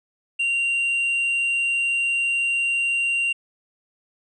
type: tone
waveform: triangle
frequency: 2766 Hz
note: F7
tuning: 17 cents flat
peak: -18 dBFS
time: 0.39-3.33 s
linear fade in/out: 10 ms
effects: resampled to 24000 Hz